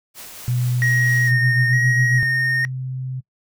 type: noise with tremolo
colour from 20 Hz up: white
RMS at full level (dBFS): -36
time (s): 0.14-1.33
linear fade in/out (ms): 50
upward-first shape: triangle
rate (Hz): 4.3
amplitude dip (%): 30
type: tone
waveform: sine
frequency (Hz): 123.47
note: B2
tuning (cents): 0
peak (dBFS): -17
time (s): 0.48-2.23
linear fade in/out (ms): 0
type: tone with vibrato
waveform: triangle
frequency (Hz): 1864.7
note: A#6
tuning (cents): 0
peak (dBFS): -16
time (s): 0.82-2.65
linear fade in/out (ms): 0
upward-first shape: square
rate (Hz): 1.1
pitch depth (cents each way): 23
type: tone with pitch glide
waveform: sine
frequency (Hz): 130.81 to 129.68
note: C3 to C3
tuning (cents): 0 to -15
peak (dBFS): -24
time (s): 1.3-3.21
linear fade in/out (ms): 20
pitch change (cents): -15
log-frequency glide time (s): 1.97-2.43
effects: noise-tail reverb RT60 0.1 s tail -22 dB re dry